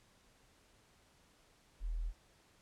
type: tone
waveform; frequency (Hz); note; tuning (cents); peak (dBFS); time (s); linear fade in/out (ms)
sine; 40.48; E1; -31; -35; 1.8-2.13; 50
effects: pink hiss -68 dBFS RMS until 2.61 s + low-pass 10000 Hz 12 dB/octave